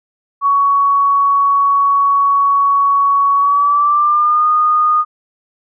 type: tone with pitch glide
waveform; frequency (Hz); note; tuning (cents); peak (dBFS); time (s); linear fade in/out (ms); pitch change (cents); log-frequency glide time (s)
sine; 1120 to 1228.4; C#6 to D#6; +18 to -23; -9; 0.41-5.05; 50; +159; 3.35-4.47
effects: none